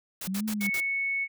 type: noise bursts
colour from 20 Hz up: white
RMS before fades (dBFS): -36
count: 5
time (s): 0.21-0.804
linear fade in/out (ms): 5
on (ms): 66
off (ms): 66
type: exponential two-way sweep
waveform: sine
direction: up then down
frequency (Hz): 182.2 to 219 to 197.5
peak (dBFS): -28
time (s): 0.27-0.7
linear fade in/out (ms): 10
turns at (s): 0.46
type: tone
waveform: sine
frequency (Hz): 2210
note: C#7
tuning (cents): -6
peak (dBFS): -26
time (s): 0.6-1.28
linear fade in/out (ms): 50
effects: none